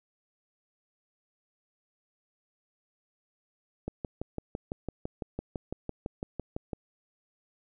click train, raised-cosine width 2 ms, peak -20 dBFS, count 18, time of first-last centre 3.88-6.732 s, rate 5.96 Hz, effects none

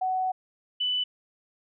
sine tone pair in turn, 747 / 2988 Hz, F#5 / F#7, +16 / +16 cents, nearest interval 2 octaves, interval 2400 cents, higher second, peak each -24 dBFS, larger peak neither, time 0.01-0.32 / 0.8-1.04 s, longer first, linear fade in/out 10 ms, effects none

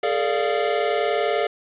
square chord, Bb dominant seventh, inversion third, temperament equal with one note detuned, 415.3 / 455 / 587.3 / 698.5 Hz, Ab4 / Bb4 / D5 / F5, 0 / -42 / 0 / 0 cents, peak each -26 dBFS, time 0.03-1.47 s, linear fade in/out 5 ms, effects resampled to 8000 Hz + 7-bit

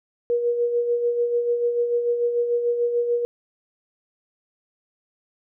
sine tone with tremolo, 477.6 Hz, A#4, 42 cents sharp, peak -17 dBFS, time 0.3-3.25 s, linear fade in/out 0 ms, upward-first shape sine, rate 6.8 Hz, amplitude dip 50%, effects none

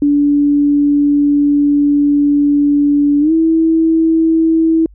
sine tone with pitch glide, 288.9 to 324.3 Hz, D4 to E4, -28 to -28 cents, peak -8 dBFS, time 0.02-4.86 s, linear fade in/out 2 ms, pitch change +200 cents, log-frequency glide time 3.2-3.32 s, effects added 50 Hz sine -38 dBFS peak until 4.94 s

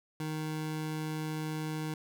25% pulse tone, 155.56 Hz, D#3, in tune, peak -30 dBFS, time 0.2-1.94 s, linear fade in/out 2 ms, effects none

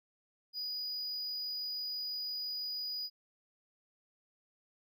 triangle tone, 4927 Hz, D#8, 18 cents flat, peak -35 dBFS, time 0.53-3.1 s, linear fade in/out 50 ms, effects none

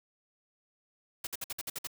white noise bursts, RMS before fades -37 dBFS, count 8, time 1.24-1.872 s, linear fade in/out 5 ms, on 30 ms, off 56 ms, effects none

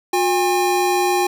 square tone pair together, 359.6 / 810 Hz, F#4 / G#5, -49 / -43 cents, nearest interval octave + major second, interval 1406 cents, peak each -19 dBFS, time 0.13-1.27 s, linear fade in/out 5 ms, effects none

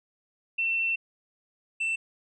sine / triangle tone pair in turn, 2694 / 2675 Hz, E7 / E7, +37 / +25 cents, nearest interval unison, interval 12 cents, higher first, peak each -24 dBFS, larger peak neither, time 0.58-0.96 / 1.8-1.96 s, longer first, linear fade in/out 10 ms, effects resampled to 24000 Hz

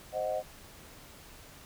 sine chord, C diminished, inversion none, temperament equal, 523.3 / 622.3 / 740 Hz, C5 / Eb5 / Gb5, 0 / 0 / 0 cents, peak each -35 / -32 / -36 dBFS, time 0.12-0.43 s, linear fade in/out 50 ms, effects pink hiss -52 dBFS RMS until 1.65 s

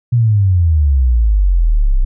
sine exponential sweep, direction down, 123.47 to 30.66 Hz, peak -8 dBFS, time 0.12-2.05 s, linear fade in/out 10 ms, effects none

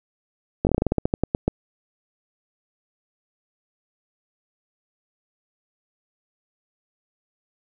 slowing click train, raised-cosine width 2 ms, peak -6 dBFS, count 15, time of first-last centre 0.65-1.48 s, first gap 19 ms, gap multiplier 1.16, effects none

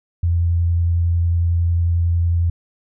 sine tone with vibrato, 85.3 Hz, F2, 40 cents flat, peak -14 dBFS, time 0.23-2.5 s, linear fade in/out 5 ms, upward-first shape sine, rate 11 Hz, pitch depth 12 cents each way, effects none

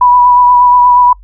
sine tone with vibrato, 983 Hz, B5, 8 cents flat, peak -3 dBFS, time 0.01-1.13 s, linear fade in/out 5 ms, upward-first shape sine, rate 8.4 Hz, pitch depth 19 cents each way, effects noise-tail reverb RT60 0.1 s tail -26 dB re dry + added 47 Hz sine -33 dBFS peak until 1.23 s

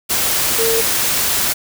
sine tone in noise, 454.1 Hz, A#4, 45 cents flat, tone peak -16 dBFS, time 0.58-0.82 s, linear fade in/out 20 ms, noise white, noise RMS -17 dBFS, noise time 0.09-1.54 s, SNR -2 dB, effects none

